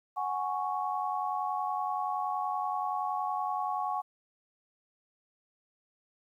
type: chord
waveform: sine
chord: F# suspended second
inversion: none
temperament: equal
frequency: 740 / 830.6 / 1108.7 Hz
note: F#5 / G#5 / C#6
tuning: 0 / 0 / 0 cents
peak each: -34 dBFS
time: 0.16-4.02 s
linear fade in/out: 20 ms
effects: 11-bit